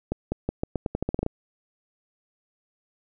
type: accelerating click train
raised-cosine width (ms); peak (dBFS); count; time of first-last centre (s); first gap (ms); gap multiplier
2; -12; 13; 0.12-1.264; 200; 0.85
effects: none